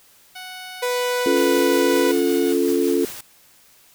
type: tone with pitch glide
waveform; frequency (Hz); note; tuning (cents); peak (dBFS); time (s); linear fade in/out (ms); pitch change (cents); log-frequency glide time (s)
10% pulse; 740 to 730.7; F#5 to F#5; 0 to -22; -25; 0.35-2.53; 10; -22; 1.14-1.4
type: tone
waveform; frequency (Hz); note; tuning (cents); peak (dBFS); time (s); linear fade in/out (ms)
sawtooth; 493.9; B4; 0; -16; 0.82-2.12; 10
type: chord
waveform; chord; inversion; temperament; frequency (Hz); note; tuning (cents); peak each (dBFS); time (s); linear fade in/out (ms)
sine; Db augmented; none; equal; 277.2 / 349.2 / 440; Db4 / F4 / A4; 0 / 0 / 0; -21 / -20 / -21; 1.26-3.05; 2
type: noise with tremolo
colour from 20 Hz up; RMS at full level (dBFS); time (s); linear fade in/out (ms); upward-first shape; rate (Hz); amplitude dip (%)
white; -33; 1.36-3.21; 5; sine; 5.4; 30
effects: white hiss -53 dBFS RMS until 3.94 s